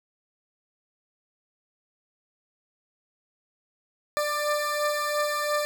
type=beating tone pair; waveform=20% pulse; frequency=592 / 594.9 Hz; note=D5 / D5; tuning=+14 / +22 cents; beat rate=2.9 Hz; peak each=-21 / -26 dBFS; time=4.17-5.65 s; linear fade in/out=0 ms; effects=none